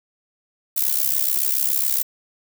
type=noise with amplitude modulation; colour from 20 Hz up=violet; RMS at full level=-17 dBFS; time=0.76-2.03 s; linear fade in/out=10 ms; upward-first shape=sine; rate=67.1 Hz; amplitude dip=85%; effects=none